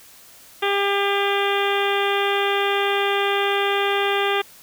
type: harmonic tone with a mistuned harmonic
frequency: 400.1 Hz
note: G4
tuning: 35 cents sharp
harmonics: 1 / 2 / 3 / 4 / 5 / 6 / 7 / 8 / 9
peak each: -22 / -25 / -27 / -28 / -29 / -30 / -30 / -31 / -32 dBFS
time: 0.62-4.42 s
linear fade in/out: 10 ms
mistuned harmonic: 9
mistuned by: -35 cents
effects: white hiss -47 dBFS RMS until 4.62 s